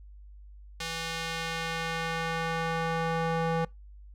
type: tone with band-pass filter sweep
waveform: square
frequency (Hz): 164.6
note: E3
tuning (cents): -2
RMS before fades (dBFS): -31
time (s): 0.8-3.65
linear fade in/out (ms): 5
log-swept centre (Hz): 4000 to 710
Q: 0.74
effects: noise-tail reverb RT60 0.2 s tail -25 dB re dry + added 50 Hz sine -46 dBFS peak until 4.14 s